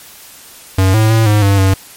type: tone with pitch steps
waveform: square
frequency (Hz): 94.8 / 109.6 / 112 / 105.1 / 99.2 / 95.9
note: F#2 / A2 / A2 / G#2 / G2 / G2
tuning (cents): +43 / -6 / +31 / +21 / +21 / -37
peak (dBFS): -8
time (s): 0.78-1.74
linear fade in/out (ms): 5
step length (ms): 160
effects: white hiss -37 dBFS RMS until 1.96 s + MP3 64 kbps